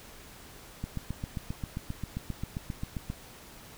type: click train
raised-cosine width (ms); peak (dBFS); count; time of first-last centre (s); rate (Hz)
5; -21; 18; 0.84-3.101; 7.52
effects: pink hiss -50 dBFS RMS until 3.77 s